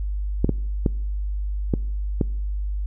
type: clicks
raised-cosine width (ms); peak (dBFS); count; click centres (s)
3; -6; 5; 0.445 / 0.493 / 0.862 / 1.738 / 2.212
effects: noise-tail reverb RT60 0.8 s tail -24 dB re dry + added 50 Hz sine -23 dBFS peak until 2.86 s